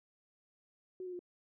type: tone with pitch steps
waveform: sine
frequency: 370.3 / 362.5 / 354.8 Hz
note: F#4 / F#4 / F4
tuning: +1 / -35 / +27 cents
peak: -40 dBFS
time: 1-1.192 s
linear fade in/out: 2 ms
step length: 64 ms
effects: none